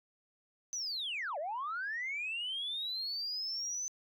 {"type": "linear two-way sweep", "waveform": "sine", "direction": "down then up", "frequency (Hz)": [6160, 554.4, 6160], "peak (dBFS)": -34, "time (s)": [0.73, 3.88], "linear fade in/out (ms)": 0, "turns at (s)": 1.38, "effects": ["tanh soft clip ceiling -31 dBFS"]}